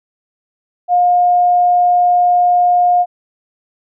sine tone, 712 Hz, F5, 33 cents sharp, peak -8 dBFS, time 0.88-3.06 s, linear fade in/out 50 ms, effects none

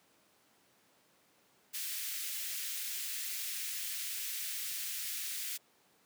white high-pass noise, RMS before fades -39 dBFS, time 1.73-5.58 s, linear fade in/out 20 ms, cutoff 1800 Hz, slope 24 dB/octave, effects pink hiss -68 dBFS RMS until 6.05 s + high-pass 200 Hz 12 dB/octave

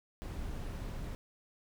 brown noise, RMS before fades -40 dBFS, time 0.22-1.15 s, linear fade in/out 0 ms, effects none

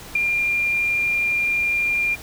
sine tone with ADSR envelope, 2396 Hz, D7, 34 cents sharp, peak -13 dBFS, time 0.15-2.16 s, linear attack 6 ms, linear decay 7 ms, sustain -5 dB, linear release 26 ms, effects pink hiss -39 dBFS RMS until 2.22 s

